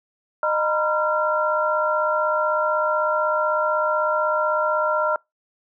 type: tone cluster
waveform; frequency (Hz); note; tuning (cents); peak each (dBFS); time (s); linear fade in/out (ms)
sine; 614 / 944 / 1000 / 1374; D#5 / A#5 / B5 / F6; -23 / +22 / +21 / -29; -22 / -26 / -29 / -22; 0.43-5.16; 2
effects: noise-tail reverb RT60 0.2 s tail -26 dB re dry